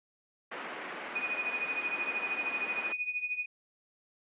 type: band-pass noise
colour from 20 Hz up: white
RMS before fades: -41 dBFS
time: 0.51-2.93 s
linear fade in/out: 10 ms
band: 220 to 2300 Hz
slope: 24 dB/octave
type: tone with tremolo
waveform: sine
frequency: 2477 Hz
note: D#7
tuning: 8 cents flat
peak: -28 dBFS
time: 1.15-3.46 s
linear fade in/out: 10 ms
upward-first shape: triangle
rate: 13 Hz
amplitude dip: 85%
effects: resampled to 8000 Hz